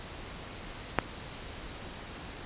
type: clicks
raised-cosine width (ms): 0.5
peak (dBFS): -7 / -28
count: 2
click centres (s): 0.987 / 0.991
effects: pink hiss -43 dBFS RMS until 2.45 s + resampled to 8000 Hz